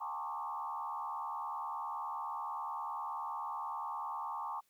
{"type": "tone with frequency modulation", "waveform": "sine", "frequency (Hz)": 993, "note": "B5", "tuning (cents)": 9, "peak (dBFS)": -37, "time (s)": [0, 4.61], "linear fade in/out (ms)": 20, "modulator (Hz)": 74.8, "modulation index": 2.5, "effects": ["white hiss -75 dBFS RMS until 4.69 s"]}